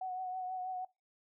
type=tone with vibrato; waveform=sine; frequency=741 Hz; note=F#5; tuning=2 cents sharp; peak=-36 dBFS; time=0.01-0.85 s; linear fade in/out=5 ms; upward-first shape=triangle; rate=6.2 Hz; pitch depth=31 cents each way; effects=noise-tail reverb RT60 0.2 s tail -20 dB re dry